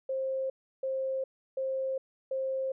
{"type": "tone bursts", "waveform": "sine", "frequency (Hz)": 530, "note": "C5", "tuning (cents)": 22, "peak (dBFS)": -29, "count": 4, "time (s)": [0.09, 2.72], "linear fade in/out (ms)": 5, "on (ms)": 410, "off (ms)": 330, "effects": []}